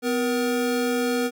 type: tone pair together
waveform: square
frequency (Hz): 252 / 475.7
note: B3 / A#4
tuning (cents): +35 / +35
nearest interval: major seventh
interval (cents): 1100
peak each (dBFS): -25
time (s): 0.02-1.31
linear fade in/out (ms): 50
effects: none